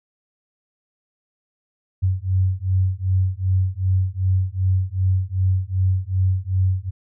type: beating tone pair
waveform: sine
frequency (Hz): 92.5 / 95.1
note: F#2 / F#2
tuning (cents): 0 / +48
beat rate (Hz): 2.6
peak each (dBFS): -20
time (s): 2.02-6.91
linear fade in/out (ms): 20
effects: none